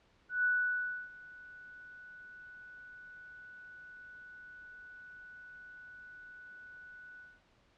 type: tone with ADSR envelope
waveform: sine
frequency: 1480 Hz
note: F#6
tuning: in tune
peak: -26 dBFS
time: 0.29-7.41 s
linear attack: 150 ms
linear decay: 650 ms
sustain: -23 dB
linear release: 220 ms
effects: pink hiss -68 dBFS RMS until 7.77 s + low-pass 4000 Hz 12 dB/octave